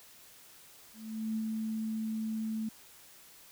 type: tone with ADSR envelope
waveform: sine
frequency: 220 Hz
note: A3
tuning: in tune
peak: -30 dBFS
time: 0.93-2.69 s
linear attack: 430 ms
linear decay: 60 ms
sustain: -2 dB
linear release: 6 ms
effects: white hiss -56 dBFS RMS until 3.51 s